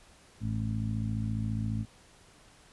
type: harmonic tone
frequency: 54.6 Hz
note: A1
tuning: 13 cents flat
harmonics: 1 / 2 / 3 / 4 / 5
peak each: -39 / -31 / -42 / -35 / -43 dBFS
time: 0.4-1.86 s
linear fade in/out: 50 ms
effects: pink hiss -58 dBFS RMS until 2.72 s + resampled to 24000 Hz